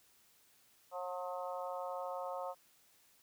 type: harmonic tone with a mistuned harmonic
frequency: 180.6 Hz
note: F#3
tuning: 42 cents flat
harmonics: 3 / 4 / 5 / 6 / 7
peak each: -42 / -44 / -46 / -48 / -49 dBFS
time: 0.91-2.55 s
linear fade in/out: 50 ms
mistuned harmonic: 6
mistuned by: -18 cents
effects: white hiss -68 dBFS RMS until 3.22 s